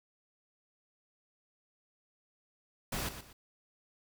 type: noise with echo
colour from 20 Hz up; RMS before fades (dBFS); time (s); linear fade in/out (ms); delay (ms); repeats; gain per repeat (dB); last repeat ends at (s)
pink; -36; 2.92-3.09; 5; 120; 2; -10; 3.33
effects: none